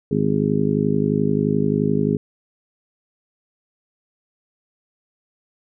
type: harmonic tone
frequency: 51.5 Hz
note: G#1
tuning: 14 cents flat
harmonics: 2 / 3 / 4 / 5 / 6 / 7 / 8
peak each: -31 / -22 / -22 / -23 / -30 / -29 / -23 dBFS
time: 0.11-2.17 s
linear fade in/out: 5 ms
effects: none